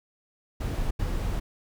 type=noise bursts at uneven times; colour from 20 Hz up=brown; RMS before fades=-28 dBFS; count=2; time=0.6-0.91 / 0.99-1.4 s; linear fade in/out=10 ms; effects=none